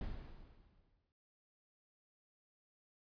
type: noise with exponential decay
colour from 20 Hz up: brown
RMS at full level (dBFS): -42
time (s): 0.01-1.12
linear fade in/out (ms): 1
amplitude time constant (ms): 240
effects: resampled to 11025 Hz